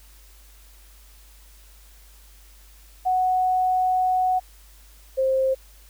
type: tone pair in turn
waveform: sine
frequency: 740 / 528.1 Hz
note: F#5 / C5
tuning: 0 / +16 cents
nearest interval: tritone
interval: 584 cents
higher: first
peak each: -18 dBFS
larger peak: neither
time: 3.05-4.4 / 5.17-5.55 s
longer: first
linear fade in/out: 20 ms
effects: added 50 Hz sine -48 dBFS peak until 5.89 s + white hiss -54 dBFS RMS until 5.89 s